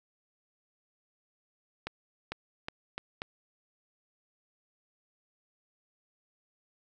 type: accelerating click train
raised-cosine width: 0.3 ms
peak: -19 dBFS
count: 5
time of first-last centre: 1.87-3.219 s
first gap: 450 ms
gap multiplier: 0.81
effects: none